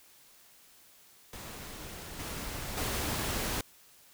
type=noise with level steps; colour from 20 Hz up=pink; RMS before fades=-44 / -39 / -33 dBFS; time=1.33-3.61 s; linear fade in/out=2 ms; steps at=2.19 / 2.77 s; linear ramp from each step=5 ms; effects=white hiss -59 dBFS RMS until 4.13 s